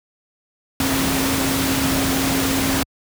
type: tone in noise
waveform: sine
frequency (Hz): 268.8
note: C4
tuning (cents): +47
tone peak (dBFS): -21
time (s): 0.8-2.83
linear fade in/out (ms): 2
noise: pink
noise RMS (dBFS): -21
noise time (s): 0.8-2.83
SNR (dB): -3
effects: high-pass 60 Hz 12 dB/octave